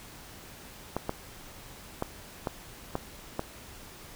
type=clicks; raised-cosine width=1 ms; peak=-15 dBFS; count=6; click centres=0.966 / 1.094 / 2.024 / 2.472 / 2.954 / 3.394 s; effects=pink hiss -48 dBFS RMS until 4.15 s